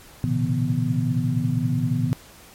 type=tone cluster; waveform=sine; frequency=114.6 / 125.2 / 140.1 / 164 / 245.9 Hz; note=A#2 / B2 / C#3 / E3 / B3; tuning=-29 / +24 / +19 / -9 / -7 cents; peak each=-26 dBFS; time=0.24-2.13 s; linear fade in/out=0 ms; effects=pink hiss -47 dBFS RMS until 2.54 s + MP3 64 kbps